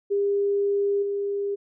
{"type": "tone with level steps", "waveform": "sine", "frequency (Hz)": 402.3, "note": "G4", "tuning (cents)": 45, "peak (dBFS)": [-20, -24], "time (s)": [0.1, 1.56], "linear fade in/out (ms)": 20, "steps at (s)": 1.02, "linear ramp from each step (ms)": 10, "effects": []}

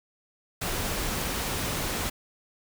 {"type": "noise", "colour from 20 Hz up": "pink", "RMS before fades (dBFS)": -30, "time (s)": [0.61, 2.1], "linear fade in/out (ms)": 10, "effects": []}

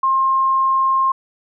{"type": "tone", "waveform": "sine", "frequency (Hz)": 1064, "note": "C6", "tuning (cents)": 29, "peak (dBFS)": -13, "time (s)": [0.03, 1.12], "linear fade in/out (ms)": 5, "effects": []}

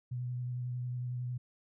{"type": "tone with vibrato", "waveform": "sine", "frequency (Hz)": 123.9, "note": "B2", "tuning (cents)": 6, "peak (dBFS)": -34, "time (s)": [0.11, 1.38], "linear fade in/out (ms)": 10, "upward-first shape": "sine", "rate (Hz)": 11, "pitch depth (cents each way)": 17, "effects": []}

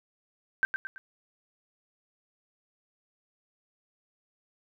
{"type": "tone with echo", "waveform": "sine", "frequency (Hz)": 1558, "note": "G6", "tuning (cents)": -11, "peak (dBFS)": -20, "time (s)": [0.63, 0.65], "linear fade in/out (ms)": 0, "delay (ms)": 110, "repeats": 3, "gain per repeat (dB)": -7, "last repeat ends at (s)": 0.98, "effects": []}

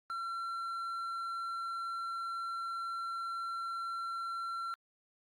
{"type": "tone with hard clipping", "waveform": "triangle", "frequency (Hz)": 1359, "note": "F6", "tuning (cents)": -48, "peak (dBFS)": -37, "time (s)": [0.1, 4.74], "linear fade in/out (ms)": 0, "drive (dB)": 7, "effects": ["Opus 48 kbps"]}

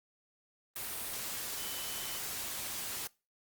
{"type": "tone in noise", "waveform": "sine", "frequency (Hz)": 3027, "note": "F#7", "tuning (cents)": 39, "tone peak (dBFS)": -47, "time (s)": [1.58, 2.18], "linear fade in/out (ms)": 0, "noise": "white", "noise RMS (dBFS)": -39, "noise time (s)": [0.76, 3.07], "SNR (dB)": -11, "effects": ["noise-tail reverb RT60 0.3 s tail -23 dB re dry", "Opus 32 kbps"]}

